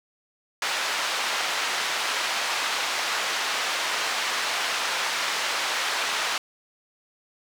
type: band-pass noise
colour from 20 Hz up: pink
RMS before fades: -27 dBFS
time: 0.62-6.38 s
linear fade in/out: 2 ms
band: 950 to 5400 Hz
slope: 12 dB/octave
effects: none